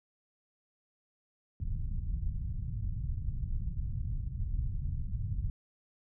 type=low-pass noise; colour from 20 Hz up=pink; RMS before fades=-34 dBFS; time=1.6-5.5 s; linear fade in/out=2 ms; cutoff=130 Hz; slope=24 dB/octave; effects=none